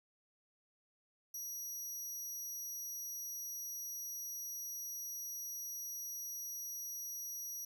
25% pulse tone, 5790 Hz, F#8, 38 cents flat, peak -37 dBFS, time 1.34-7.65 s, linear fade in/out 5 ms, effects none

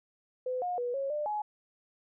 sine tone with pitch steps, 507 / 717 / 487 / 548 / 597 / 842 Hz, B4 / F5 / B4 / C#5 / D5 / G#5, +45 / +45 / -24 / -20 / +28 / +24 cents, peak -30 dBFS, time 0.46-1.42 s, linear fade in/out 5 ms, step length 160 ms, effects none

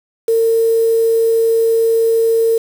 sine tone with quantisation, 454.4 Hz, A#4, 44 cents flat, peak -10 dBFS, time 0.28-2.58 s, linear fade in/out 5 ms, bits 5, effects none

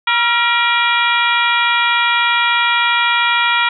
harmonic tone with a mistuned harmonic, 476.5 Hz, A#4, 38 cents sharp, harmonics 2 / 3 / 4 / 5 / 6 / 7 / 8, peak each -18 / -17 / -20 / -18 / -26 / -20 / -28 dBFS, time 0.07-3.69 s, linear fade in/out 5 ms, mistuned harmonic 3, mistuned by -59 cents, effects none

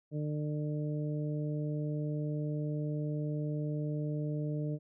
harmonic tone, 150 Hz, D3, 37 cents sharp, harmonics 1 / 2 / 3 / 4, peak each -33 / -39 / -43 / -45 dBFS, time 0.11-4.79 s, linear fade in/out 50 ms, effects none

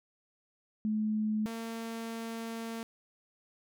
sine / sawtooth tone pair in turn, 214.9 / 227.7 Hz, A3 / A#3, -41 / -40 cents, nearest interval minor second, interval 101 cents, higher second, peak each -28 / -33 dBFS, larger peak first, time 0.85-1.46 / 1.46-2.83 s, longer second, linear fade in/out 0 ms, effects none

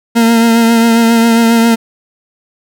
40% pulse tone with vibrato, 230 Hz, A#3, 23 cents flat, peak -5 dBFS, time 0.15-1.76 s, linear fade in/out 20 ms, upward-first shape triangle, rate 7.4 Hz, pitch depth 31 cents each way, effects none

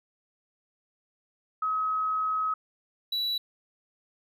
sine / triangle tone pair in turn, 1275 / 3933 Hz, D#6 / B7, +42 / -8 cents, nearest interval octave + minor sixth, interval 1950 cents, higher second, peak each -25 dBFS, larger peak neither, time 1.62-2.54 / 3.12-3.38 s, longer first, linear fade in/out 5 ms, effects none

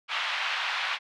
white band-pass noise, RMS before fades -30 dBFS, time 0.08-0.99 s, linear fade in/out 50 ms, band 830 to 3300 Hz, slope 24 dB/octave, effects none

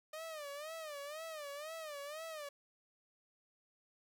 sawtooth tone with vibrato, 607 Hz, D#5, 43 cents flat, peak -40 dBFS, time 0.13-2.49 s, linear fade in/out 5 ms, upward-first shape sine, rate 2 Hz, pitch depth 130 cents each way, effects none

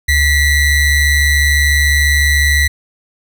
square ring-modulated tone, 1007 Hz, B5, 33 cents sharp, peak -7 dBFS, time 0.08-2.68 s, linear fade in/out 10 ms, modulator 934 Hz, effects none

